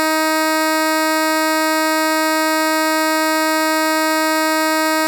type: tone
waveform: 10% pulse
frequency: 314.6 Hz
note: D#4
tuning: 19 cents sharp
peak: -6 dBFS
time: 0-5.07 s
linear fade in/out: 0 ms
effects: none